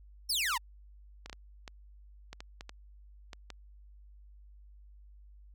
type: exponential sweep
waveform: sawtooth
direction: down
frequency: 5588 to 869 Hz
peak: -26 dBFS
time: 0.29-0.58 s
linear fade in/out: 10 ms
type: clicks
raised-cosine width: 0.2 ms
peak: -26 dBFS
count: 10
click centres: 1.26 / 1.297 / 1.329 / 1.678 / 2.33 / 2.405 / 2.609 / 2.694 / 3.332 / 3.503 s
effects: added 50 Hz sine -52 dBFS peak until 5.54 s